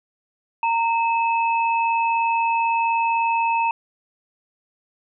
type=tone pair together; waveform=sine; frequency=921 / 2598 Hz; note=A#5 / E7; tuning=-21 / -26 cents; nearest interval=octave + tritone; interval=1795 cents; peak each=-18 / -26 dBFS; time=0.63-3.71 s; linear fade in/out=2 ms; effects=none